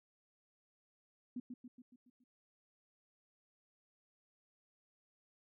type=tone with echo; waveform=sine; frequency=247.6 Hz; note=B3; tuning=5 cents sharp; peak=-39 dBFS; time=1.36-1.4 s; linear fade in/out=5 ms; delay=140 ms; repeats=6; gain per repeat=-5 dB; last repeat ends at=2.24 s; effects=none